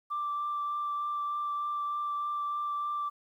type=tone with vibrato; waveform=sine; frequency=1174.7 Hz; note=D6; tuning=in tune; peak=-29 dBFS; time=0.1-3.1 s; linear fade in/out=20 ms; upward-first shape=triangle; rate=3.3 Hz; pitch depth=11 cents each way; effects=tanh soft clip ceiling -26 dBFS + 11-bit